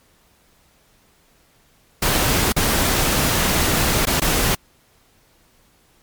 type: noise with dropouts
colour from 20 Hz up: pink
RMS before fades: -18 dBFS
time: 2.02-4.55 s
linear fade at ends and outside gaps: 5 ms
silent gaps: 2.523-2.563 / 4.054-4.069 / 4.2-4.217 s
effects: pink hiss -57 dBFS RMS until 6.02 s + MP3 96 kbps